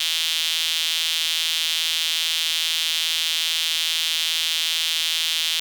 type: tone with high-pass filter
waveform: sawtooth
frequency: 162.4 Hz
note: E3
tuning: 26 cents flat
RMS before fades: -23 dBFS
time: 0-5.6 s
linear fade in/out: 5 ms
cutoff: 3300 Hz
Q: 3.6
effects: none